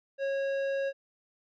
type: tone with tanh clipping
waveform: sine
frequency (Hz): 548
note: C#5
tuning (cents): -20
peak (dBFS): -30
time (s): 0.18-0.93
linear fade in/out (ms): 50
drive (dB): 12
effects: none